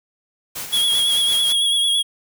white noise with tremolo, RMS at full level -28 dBFS, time 0.55-1.53 s, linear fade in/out 10 ms, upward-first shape sine, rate 5.4 Hz, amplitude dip 55%
square tone with vibrato, 3322 Hz, G#7, in tune, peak -16 dBFS, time 0.72-2.03 s, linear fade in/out 20 ms, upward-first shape sine, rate 9 Hz, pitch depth 34 cents each way
effects none

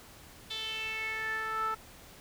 sawtooth tone with band-pass filter sweep, 440 Hz, A4, in tune, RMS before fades -35 dBFS, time 0.5-1.75 s, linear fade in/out 10 ms, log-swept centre 3600 to 1200 Hz, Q 6.1, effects pink hiss -53 dBFS RMS until 2.2 s

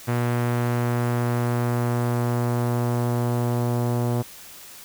sawtooth tone with low-pass filter sweep, 120 Hz, B2, 49 cents flat, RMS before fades -23 dBFS, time 0.07-4.23 s, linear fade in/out 20 ms, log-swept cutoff 2000 to 820 Hz, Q 1, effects white hiss -43 dBFS RMS until 4.84 s

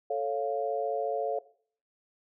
sine chord, A augmented, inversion none, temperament equal, 440 / 554.4 / 698.5 Hz, A4 / C#5 / E#5, 0 / 0 / 0 cents, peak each -32 dBFS, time 0.1-1.39 s, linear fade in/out 5 ms, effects noise-tail reverb RT60 0.5 s tail -18 dB re dry

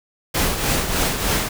pink noise with tremolo, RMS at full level -18 dBFS, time 0.34-1.49 s, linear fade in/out 10 ms, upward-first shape triangle, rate 3.3 Hz, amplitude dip 60%, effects none

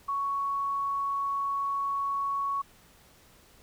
sine tone, 1113 Hz, C#6, 7 cents sharp, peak -27 dBFS, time 0.08-2.62 s, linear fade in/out 10 ms, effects pink hiss -58 dBFS RMS until 3.62 s

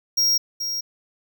square tone with echo, 5600 Hz, F8, 4 cents sharp, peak -17 dBFS, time 0.17-0.38 s, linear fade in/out 10 ms, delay 430 ms, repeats 1, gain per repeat -8 dB, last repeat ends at 0.81 s, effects none

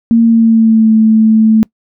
sine tone with pitch glide, 230 to 219.9 Hz, A#3 to A3, -23 to -1 cents, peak -4 dBFS, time 0.11-1.63 s, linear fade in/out 0 ms, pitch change -78 cents, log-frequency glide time 0.22-0.92 s, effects noise-tail reverb RT60 0.1 s tail -25 dB re dry

